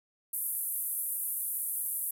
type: band-pass noise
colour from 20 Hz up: pink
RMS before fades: -34 dBFS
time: 0.33-2.11 s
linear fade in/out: 5 ms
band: 10000 to 14000 Hz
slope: 48 dB/octave
effects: none